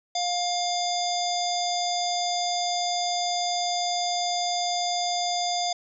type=harmonic tone with a mistuned harmonic; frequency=707 Hz; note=F5; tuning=21 cents sharp; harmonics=1 / 3 / 5 / 7 / 9 / 10; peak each=-26 / -40 / -32 / -31 / -36 / -39 dBFS; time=0.15-5.73 s; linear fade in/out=5 ms; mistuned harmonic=7; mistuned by=-22 cents; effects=none